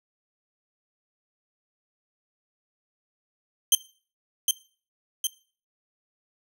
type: tone with echo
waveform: 15% pulse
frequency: 3136 Hz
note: G7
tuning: in tune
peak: -8 dBFS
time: 3.72-3.75 s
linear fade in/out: 2 ms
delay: 760 ms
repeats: 2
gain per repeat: -4 dB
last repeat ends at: 5.27 s
effects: noise-tail reverb RT60 0.4 s tail -19 dB re dry